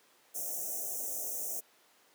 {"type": "band-stop noise", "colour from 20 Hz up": "white", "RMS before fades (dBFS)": -37, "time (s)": [0.34, 1.61], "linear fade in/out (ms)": 20, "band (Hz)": [760, 5700], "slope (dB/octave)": 96, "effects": ["pink hiss -64 dBFS RMS until 2.14 s", "high-pass 400 Hz 12 dB/octave"]}